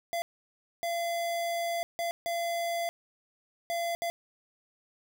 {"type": "tone bursts at uneven times", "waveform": "square", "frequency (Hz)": 682, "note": "F5", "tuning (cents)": -41, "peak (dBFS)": -30, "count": 6, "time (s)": [[0.13, 0.22], [0.83, 1.83], [1.99, 2.11], [2.26, 2.89], [3.7, 3.95], [4.02, 4.1]], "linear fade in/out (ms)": 0, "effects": []}